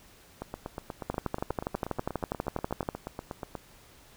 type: two click trains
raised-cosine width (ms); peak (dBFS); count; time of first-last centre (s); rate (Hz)
1; -21 / -15; 27 / 23; 0.42-3.553 / 1.1-2.889; 8.3 / 12.3
effects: pink hiss -56 dBFS RMS until 4.16 s